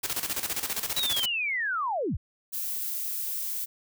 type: noise with tremolo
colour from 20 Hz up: white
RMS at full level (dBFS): -29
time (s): 0.03-1.26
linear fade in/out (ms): 10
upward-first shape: square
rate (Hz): 15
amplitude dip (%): 70
type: linear sweep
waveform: sine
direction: down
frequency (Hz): 3951 to 31.62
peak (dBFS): -26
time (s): 0.96-2.17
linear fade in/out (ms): 10
type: noise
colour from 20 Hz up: violet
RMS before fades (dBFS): -32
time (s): 2.52-3.66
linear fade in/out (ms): 20
effects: none